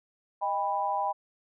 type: chord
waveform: sine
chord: Eb augmented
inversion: none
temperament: equal with one note detuned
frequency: 622.3 / 800.5 / 987.8 Hz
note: Eb5 / G5 / B5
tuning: 0 / +36 / 0 cents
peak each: -35 / -29 / -30 dBFS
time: 0.41-1.13 s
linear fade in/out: 20 ms
effects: none